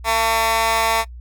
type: tone with high-pass filter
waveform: 15% pulse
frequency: 225.2 Hz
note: A3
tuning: 40 cents sharp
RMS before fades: -18 dBFS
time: 0.04-1.05 s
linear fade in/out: 50 ms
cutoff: 1000 Hz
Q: 1.6
effects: noise-tail reverb RT60 0.1 s tail -21 dB re dry + added 60 Hz sine -33 dBFS peak until 1.2 s